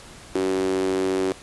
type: tone with high-pass filter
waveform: sawtooth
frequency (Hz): 94.5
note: F#2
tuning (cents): +37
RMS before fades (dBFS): -23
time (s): 0.35-1.32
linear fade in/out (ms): 0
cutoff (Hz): 340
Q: 9.9
effects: pink hiss -44 dBFS RMS until 1.42 s + resampled to 24000 Hz